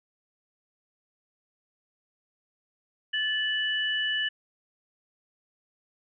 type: tone pair together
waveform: sine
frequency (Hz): 1740.8 / 2960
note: A6 / F#7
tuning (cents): -19 / 0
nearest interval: major sixth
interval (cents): 919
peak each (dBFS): -28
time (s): 3.13-4.29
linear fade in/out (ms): 10
effects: none